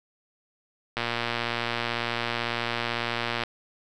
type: click train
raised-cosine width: 0.3 ms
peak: -11 dBFS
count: 292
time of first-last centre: 0.97-3.436 s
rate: 118 Hz
effects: none